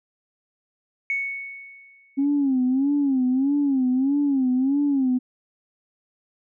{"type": "tone with exponential decay", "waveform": "sine", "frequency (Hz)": 2217, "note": "C#7", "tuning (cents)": 0, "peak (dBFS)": -20, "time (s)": [1.1, 2.25], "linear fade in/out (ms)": 1, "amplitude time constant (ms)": 250}
{"type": "tone with vibrato", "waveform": "sine", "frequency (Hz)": 270, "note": "C#4", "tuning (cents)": -45, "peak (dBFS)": -17, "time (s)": [2.17, 5.19], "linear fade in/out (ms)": 20, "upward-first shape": "sine", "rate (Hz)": 1.6, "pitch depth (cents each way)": 120}
{"effects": ["tanh soft clip ceiling -13 dBFS"]}